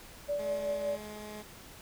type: tone with tremolo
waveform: sine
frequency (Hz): 580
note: D5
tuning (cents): -22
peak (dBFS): -28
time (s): 0.28-0.97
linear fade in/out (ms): 20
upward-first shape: triangle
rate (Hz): 5.3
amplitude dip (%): 55
type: tone with pitch glide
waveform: 15% pulse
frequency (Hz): 212.5 to 211.2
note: G#3 to G#3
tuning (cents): +40 to +29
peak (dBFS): -36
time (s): 0.38-1.43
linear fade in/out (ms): 20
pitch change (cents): -11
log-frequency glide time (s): 0.74-0.82
effects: pink hiss -51 dBFS RMS until 1.81 s